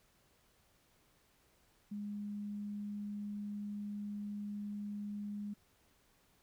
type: tone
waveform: sine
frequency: 205.9 Hz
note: G#3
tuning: 15 cents flat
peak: -39 dBFS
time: 1.91-5.54 s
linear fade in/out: 10 ms
effects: pink hiss -71 dBFS RMS until 6.42 s